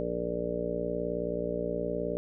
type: harmonic tone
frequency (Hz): 59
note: A#1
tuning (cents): +22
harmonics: 1 / 2 / 3 / 4 / 5 / 7 / 8 / 9 / 10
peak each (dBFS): -43 / -47 / -38 / -43 / -39 / -36 / -35 / -44 / -35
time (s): 0-2.17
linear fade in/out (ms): 0
effects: none